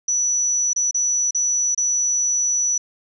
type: tone with dropouts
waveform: sine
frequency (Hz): 5920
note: F#8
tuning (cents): 0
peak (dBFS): -17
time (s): 0.08-2.78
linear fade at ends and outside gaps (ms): 5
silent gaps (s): 0.733-0.761 / 0.911-0.944 / 1.309-1.347 / 1.748-1.776
effects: none